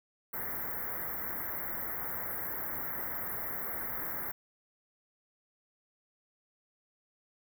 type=band-stop noise; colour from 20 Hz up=white; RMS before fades=-37 dBFS; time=0.33-4.32 s; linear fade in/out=10 ms; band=2100 to 12000 Hz; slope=96 dB/octave; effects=none